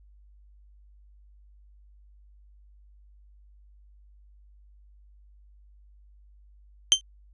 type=tone with exponential decay; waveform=30% pulse; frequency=3124 Hz; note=G7; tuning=7 cents flat; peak=-7 dBFS; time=6.92-7.01 s; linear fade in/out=0 ms; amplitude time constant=19 ms; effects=added 50 Hz sine -52 dBFS peak until 7.33 s + resampled to 24000 Hz